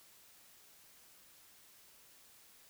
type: silence
effects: white hiss -62 dBFS RMS until 2.69 s